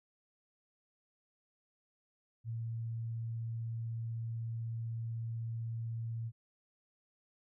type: tone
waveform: sine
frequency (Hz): 114.5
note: A#2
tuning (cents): -31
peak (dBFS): -36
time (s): 2.44-6.32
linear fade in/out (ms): 50
effects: none